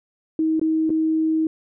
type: tone with dropouts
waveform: sine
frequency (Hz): 317.6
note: D#4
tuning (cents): +36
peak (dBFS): -17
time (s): 0.39-1.47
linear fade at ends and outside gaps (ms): 2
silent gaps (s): 0.596-0.614 / 0.895-0.902
effects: none